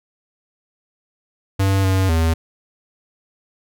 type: tone with pitch steps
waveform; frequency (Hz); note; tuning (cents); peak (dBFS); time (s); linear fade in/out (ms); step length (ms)
square; 97.1 / 95 / 81.6; G2 / F#2 / E2; -16 / +46 / -17; -15; 1.59-2.34; 10; 250
effects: none